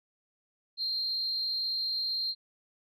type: tone with amplitude modulation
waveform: sine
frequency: 4186 Hz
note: C8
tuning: in tune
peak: -26 dBFS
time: 0.77-2.35 s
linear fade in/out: 50 ms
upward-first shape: sine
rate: 265 Hz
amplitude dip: 50%
effects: tanh soft clip ceiling -23 dBFS